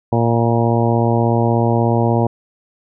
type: harmonic tone with a mistuned harmonic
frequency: 116.54 Hz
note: A#2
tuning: in tune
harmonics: 1 / 2 / 3 / 4 / 5 / 6 / 7 / 8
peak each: -16 / -19 / -21 / -22 / -23 / -24 / -24 / -25 dBFS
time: 0.12-2.27 s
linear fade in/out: 5 ms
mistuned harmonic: 8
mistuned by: +28 cents
effects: none